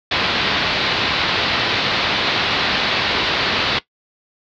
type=low-pass noise; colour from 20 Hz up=white; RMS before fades=-19 dBFS; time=0.11-3.79 s; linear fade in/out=5 ms; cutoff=4400 Hz; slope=48 dB/octave; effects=noise-tail reverb RT60 0.1 s tail -17 dB re dry + high-pass 60 Hz 12 dB/octave